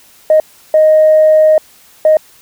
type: tone bursts at uneven times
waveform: sine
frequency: 622.3 Hz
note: D#5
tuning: in tune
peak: -3 dBFS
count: 3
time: 0.3-0.4 / 0.74-1.58 / 2.05-2.17 s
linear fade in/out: 2 ms
effects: tanh soft clip ceiling 0 dBFS + white hiss -44 dBFS RMS until 2.41 s